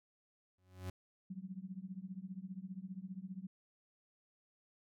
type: tone with exponential growth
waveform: 40% pulse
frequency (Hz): 92.3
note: F#2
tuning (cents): -4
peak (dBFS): -37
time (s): 0.58-0.9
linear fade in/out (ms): 5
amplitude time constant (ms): 68
type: tone with tremolo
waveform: sine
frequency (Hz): 188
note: F#3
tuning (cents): +28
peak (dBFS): -39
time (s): 1.3-3.47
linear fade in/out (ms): 5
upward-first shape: triangle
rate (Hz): 15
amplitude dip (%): 100
effects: none